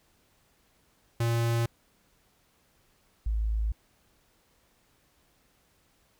square / sine tone pair in turn, 116.54 / 54.13 Hz, A#2 / A1, 0 / -28 cents, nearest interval octave + minor second, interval 1328 cents, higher first, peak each -25 dBFS, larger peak neither, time 1.2-1.66 / 3.26-3.72 s, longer neither, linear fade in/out 5 ms, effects pink hiss -67 dBFS RMS until 6.19 s

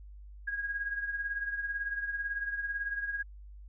sine tone with tremolo, 1641 Hz, G#6, 21 cents flat, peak -29 dBFS, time 0.47-3.23 s, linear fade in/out 10 ms, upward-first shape triangle, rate 18 Hz, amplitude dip 70%, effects added 50 Hz sine -46 dBFS peak until 3.68 s

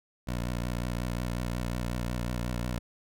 15% pulse tone with vibrato, 60.2 Hz, B1, 44 cents flat, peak -24 dBFS, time 0.27-2.79 s, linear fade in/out 10 ms, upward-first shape sine, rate 5.5 Hz, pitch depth 53 cents each way, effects none

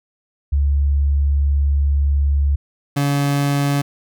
sine / 30% pulse tone pair in turn, 70.8 / 141.96 Hz, C#2 / C#3, +37 / +42 cents, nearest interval octave, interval 1205 cents, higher second, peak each -13 dBFS, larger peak neither, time 0.52-2.56 / 2.96-3.82 s, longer first, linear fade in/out 10 ms, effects none

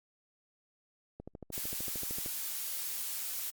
click train, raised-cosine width 2 ms, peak -30 dBFS, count 15, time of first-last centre 1.2-2.261 s, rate 13.2 Hz
blue noise, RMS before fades -37 dBFS, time 1.52-3.51 s, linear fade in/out 20 ms
effects Opus 48 kbps

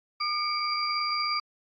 sine tone cluster, 1210 / 2241 / 2327 / 4756 Hz, D#6 / C#7 / D7 / D8, -49 / +18 / -17 / +21 cents, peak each -29 / -37 / -38 / -30 dBFS, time 0.2-1.4 s, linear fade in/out 10 ms, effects AAC 32 kbps

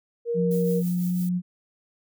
sine tone, 470 Hz, A#4, 14 cents sharp, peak -23 dBFS, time 0.25-0.83 s, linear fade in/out 50 ms
sine tone with pitch glide, 175.3 to 179.09 Hz, F3 to F3, +7 to +44 cents, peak -22 dBFS, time 0.34-1.42 s, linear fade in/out 50 ms, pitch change +37 cents, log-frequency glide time 0.63-1.13 s
violet noise with tremolo, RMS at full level -39 dBFS, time 0.51-1.29 s, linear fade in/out 2 ms, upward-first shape triangle, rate 6 Hz, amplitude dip 55%
effects none

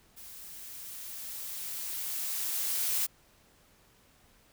blue noise with level ramp, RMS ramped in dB -48 to -29 dBFS, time 0.16-3.07 s, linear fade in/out 20 ms, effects pink hiss -63 dBFS RMS until 4.52 s

